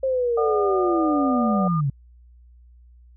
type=linear sweep; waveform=sine; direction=down; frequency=536 to 131.8 Hz; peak=-19 dBFS; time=0.03-1.9 s; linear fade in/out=5 ms
type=tone; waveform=sine; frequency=1212 Hz; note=D#6; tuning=46 cents flat; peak=-26 dBFS; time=0.37-1.81 s; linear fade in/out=10 ms
type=chord; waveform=sine; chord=B minor; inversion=none; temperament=equal; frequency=493.9 / 587.3 / 740 Hz; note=B4 / D5 / F#5; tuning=0 / 0 / 0 cents; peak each=-32 / -27 / -27 dBFS; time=0.37-1.68 s; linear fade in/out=5 ms
effects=added 60 Hz sine -47 dBFS peak until 3.16 s